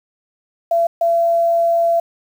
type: tone bursts at uneven times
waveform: sine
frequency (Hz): 676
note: E5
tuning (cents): +43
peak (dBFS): -12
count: 2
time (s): 0.71-0.87 / 1.01-2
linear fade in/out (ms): 5
effects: 7-bit